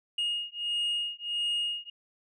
sine beating tone pair, 2858 / 2859.5 Hz, F7 / F7, +39 / +40 cents, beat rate 1.5 Hz, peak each -30 dBFS, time 0.18-1.9 s, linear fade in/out 5 ms, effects tanh soft clip ceiling -25 dBFS

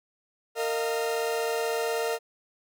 40% pulse chord, Bb suspended fourth, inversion none, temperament equal with one note detuned, 459.2 / 622.3 / 698.5 Hz, Bb4 / Eb5 / F5, -26 / 0 / 0 cents, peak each -27 / -33 / -33 dBFS, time 0.55-2.19 s, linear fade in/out 50 ms, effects none

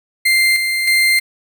35% pulse tone with tremolo, 2093 Hz, C7, in tune, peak -9 dBFS, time 0.25-1.2 s, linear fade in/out 10 ms, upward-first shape square, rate 1.6 Hz, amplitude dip 45%, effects none

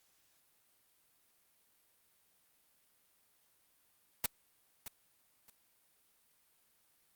white noise with echo, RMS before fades -31 dBFS, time 4.24-4.26 s, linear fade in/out 2 ms, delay 620 ms, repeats 2, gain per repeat -13 dB, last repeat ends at 5.5 s, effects white hiss -72 dBFS RMS until 7.15 s + Opus 48 kbps

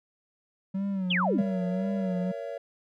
triangle tone with vibrato, 189 Hz, F#3, 37 cents sharp, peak -25 dBFS, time 0.74-2.32 s, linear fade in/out 10 ms, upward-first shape sine, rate 1.9 Hz, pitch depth 92 cents each way
sine exponential sweep, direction down, 3570 to 164.81 Hz, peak -24 dBFS, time 1.1-1.42 s, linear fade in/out 10 ms
triangle chord, A# diminished, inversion none, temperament just, 466.2 / 559.4 / 671.3 Hz, A#4 / C#5 / E5, 0 / +16 / +31 cents, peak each -37 / -34 / -37 dBFS, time 1.38-2.58 s, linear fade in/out 5 ms
effects none

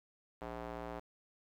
square tone with band-pass filter, 58.2 Hz, A#1, 2 cents flat, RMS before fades -44 dBFS, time 0.41-1 s, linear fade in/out 10 ms, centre 730 Hz, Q 1.1, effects 11-bit

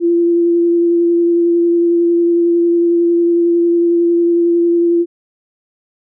sine tone with vibrato, 342 Hz, F4, 36 cents flat, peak -9 dBFS, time 0-5.06 s, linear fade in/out 50 ms, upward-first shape sine, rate 11 Hz, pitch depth 12 cents each way, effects none

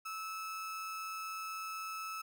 35% pulse tone with amplitude modulation, 1304 Hz, E6, 19 cents flat, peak -37 dBFS, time 0.05-2.22 s, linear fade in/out 10 ms, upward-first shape sine, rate 184 Hz, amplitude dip 25%, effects none

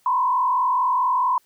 sine tone with frequency modulation, 1007 Hz, B5, 33 cents sharp, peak -17 dBFS, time 0.06-1.38 s, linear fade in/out 2 ms, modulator 44.5 Hz, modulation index 1.1, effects white hiss -62 dBFS RMS until 1.45 s

